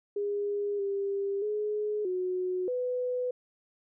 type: tone with pitch steps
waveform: sine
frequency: 408.2 / 397.3 / 421.1 / 366.4 / 498.6 Hz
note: G#4 / G4 / G#4 / F#4 / B4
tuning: -30 / +23 / +24 / -17 / +16 cents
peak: -28 dBFS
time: 0.16-3.31 s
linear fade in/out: 5 ms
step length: 630 ms
effects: none